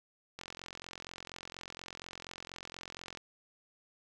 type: click train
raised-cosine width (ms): 0.2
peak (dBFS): -26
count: 124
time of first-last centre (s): 0.39-3.173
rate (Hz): 44.2
effects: none